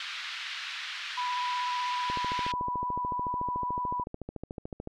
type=band-pass noise; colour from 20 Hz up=white; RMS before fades=-38 dBFS; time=0-2.52 s; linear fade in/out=2 ms; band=1300 to 3900 Hz; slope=24 dB/octave
type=tone with vibrato; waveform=sine; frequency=987.8 Hz; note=B5; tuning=in tune; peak=-29 dBFS; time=1.17-4.04 s; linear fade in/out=10 ms; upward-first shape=triangle; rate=16 Hz; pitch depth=17 cents each way
type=click train; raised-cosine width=2 ms; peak=-24 dBFS; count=39; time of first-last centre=2.1-4.874 s; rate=13.7 Hz
effects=none